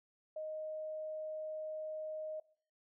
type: tone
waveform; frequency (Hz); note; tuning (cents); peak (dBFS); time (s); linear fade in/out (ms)
sine; 622.3; D#5; 0; -39; 0.36-2.4; 5
effects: noise-tail reverb RT60 0.5 s tail -21 dB re dry